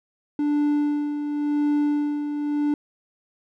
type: tone with tremolo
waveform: triangle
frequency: 293.7 Hz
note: D4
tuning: in tune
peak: -16 dBFS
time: 0.39-2.74 s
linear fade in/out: 2 ms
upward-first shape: sine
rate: 0.92 Hz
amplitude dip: 55%
effects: none